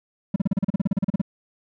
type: tone bursts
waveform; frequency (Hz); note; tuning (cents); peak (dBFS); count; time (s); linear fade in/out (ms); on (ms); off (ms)
triangle; 194.5; G3; -13; -15; 16; 0.34-1.216; 5; 21; 36
effects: none